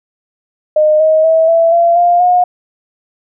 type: tone with pitch steps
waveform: sine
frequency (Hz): 613 / 629.5 / 646.5 / 663.9 / 681.7 / 700.1 / 718.9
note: D#5 / D#5 / E5 / E5 / F5 / F5 / F5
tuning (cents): -26 / +20 / -34 / +12 / -42 / +4 / +50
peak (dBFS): -6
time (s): 0.76-2.44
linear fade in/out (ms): 5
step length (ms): 240
effects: none